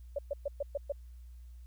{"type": "tone bursts", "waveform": "sine", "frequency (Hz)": 569, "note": "C#5", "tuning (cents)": 45, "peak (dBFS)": -30, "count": 6, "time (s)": [0.16, 0.922], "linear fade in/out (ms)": 5, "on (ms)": 27, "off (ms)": 120, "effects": ["added 60 Hz sine -47 dBFS peak until 1.66 s", "white hiss -73 dBFS RMS until 1.66 s"]}